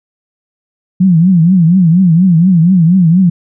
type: tone with vibrato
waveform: sine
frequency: 175 Hz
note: F3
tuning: 4 cents sharp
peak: -4 dBFS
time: 1-3.3 s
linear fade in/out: 10 ms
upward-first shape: triangle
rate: 4.2 Hz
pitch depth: 190 cents each way
effects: none

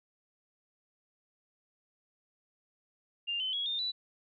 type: tone with pitch steps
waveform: sine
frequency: 2800 / 3053 / 3330 / 3631 / 3960 Hz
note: F7 / G7 / G#7 / A#7 / B7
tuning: +4 / -46 / +4 / -46 / +4 cents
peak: -31 dBFS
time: 3.27-3.92 s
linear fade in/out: 20 ms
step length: 130 ms
effects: none

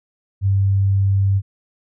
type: tone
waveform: sine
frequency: 98 Hz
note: G2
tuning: in tune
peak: -13 dBFS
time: 0.41-1.42 s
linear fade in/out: 50 ms
effects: none

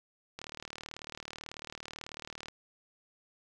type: click train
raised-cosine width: 0.2 ms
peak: -24 dBFS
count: 81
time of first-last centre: 0.39-2.484 s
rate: 38.2 Hz
effects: none

